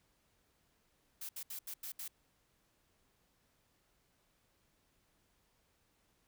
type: noise bursts at uneven times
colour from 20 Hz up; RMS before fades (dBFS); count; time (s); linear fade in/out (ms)
blue; -44; 6; 1.21-1.29 / 1.36-1.43 / 1.5-1.59 / 1.67-1.74 / 1.83-1.92 / 1.99-2.08; 5
effects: pink hiss -75 dBFS RMS until 6.27 s